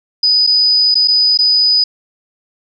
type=tone with dropouts; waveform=sine; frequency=4978 Hz; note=D#8; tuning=in tune; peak=-8 dBFS; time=0.23-1.84 s; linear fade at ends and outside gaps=5 ms; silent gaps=0.467-0.472 / 0.944-0.953 / 1.076-1.081 / 1.375-1.388 s; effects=none